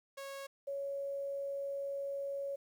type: tone pair in turn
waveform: sawtooth / sine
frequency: 550 / 557 Hz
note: C#5 / C#5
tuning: -14 / +8 cents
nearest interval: unison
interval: 22 cents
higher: second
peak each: -39 / -36 dBFS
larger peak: second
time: 0.17-0.47 / 0.67-2.56 s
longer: second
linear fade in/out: 10 ms
effects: 11-bit